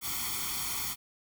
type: noise with comb filter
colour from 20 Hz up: white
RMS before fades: -34 dBFS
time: 0.01-0.96 s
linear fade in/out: 50 ms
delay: 0.9 ms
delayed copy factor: +0.95
effects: none